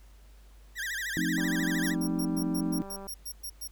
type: tone with vibrato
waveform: 40% pulse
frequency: 1760 Hz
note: A6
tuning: in tune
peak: -31 dBFS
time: 0.75-1.96 s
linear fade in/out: 50 ms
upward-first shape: sine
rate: 13 Hz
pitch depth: 200 cents each way
type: chord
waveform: sine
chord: F dominant seventh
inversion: none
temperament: equal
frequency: 174.61 / 220 / 261.6 / 311.1 Hz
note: F3 / A3 / C4 / Eb4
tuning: 0 / 0 / 0 / 0 cents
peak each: -32 / -36 / -33 / -31 dBFS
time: 1.17-2.82 s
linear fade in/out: 0 ms
type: click train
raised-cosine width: 1 ms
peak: -31 dBFS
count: 332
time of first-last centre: 1.38-3.069 s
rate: 196 Hz
type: tone bursts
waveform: 5% pulse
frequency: 5588 Hz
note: F8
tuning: in tune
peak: -30 dBFS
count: 11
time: 1.83-3.678 s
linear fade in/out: 10 ms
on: 68 ms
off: 110 ms
effects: added 50 Hz sine -51 dBFS peak until 3.71 s + pink hiss -63 dBFS RMS until 3.71 s